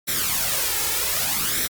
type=noise with flanger; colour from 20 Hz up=white; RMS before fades=-23 dBFS; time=0.07-1.68 s; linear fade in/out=20 ms; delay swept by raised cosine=0.52 to 2.32 ms; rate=0.65 Hz; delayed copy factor=+0.65; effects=MP3 96 kbps